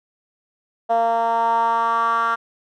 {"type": "tone with band-pass filter sweep", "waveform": "10% pulse", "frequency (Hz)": 230, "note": "A#3", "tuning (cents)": -23, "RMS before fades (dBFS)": -19, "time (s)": [0.89, 2.36], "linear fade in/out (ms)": 20, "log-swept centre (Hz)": [690, 1300], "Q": 4.7, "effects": []}